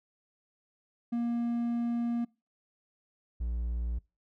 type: tone pair in turn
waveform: triangle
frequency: 236.1 / 58.77 Hz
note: A#3 / A#1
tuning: +22 / +15 cents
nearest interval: 2 octaves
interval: 2407 cents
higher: first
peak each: -26 / -28 dBFS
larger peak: first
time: 1.12-2.25 / 3.4-3.99 s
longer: first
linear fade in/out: 10 ms
effects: noise-tail reverb RT60 0.3 s tail -25 dB re dry